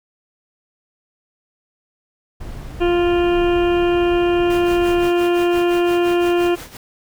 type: noise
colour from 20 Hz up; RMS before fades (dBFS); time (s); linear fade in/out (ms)
brown; -30; 2.4-5.09; 10
type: harmonic tone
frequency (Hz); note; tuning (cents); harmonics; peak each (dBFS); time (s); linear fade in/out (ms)
349.2; F4; 0; 1 / 2 / 3 / 4 / 5 / 7 / 8 / 9; -14 / -24 / -30 / -31 / -34 / -32 / -32 / -37; 2.8-6.56; 20
type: noise with tremolo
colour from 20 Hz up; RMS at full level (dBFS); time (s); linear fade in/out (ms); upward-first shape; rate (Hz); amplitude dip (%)
pink; -33; 4.5-6.77; 2; sine; 5.8; 75
effects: none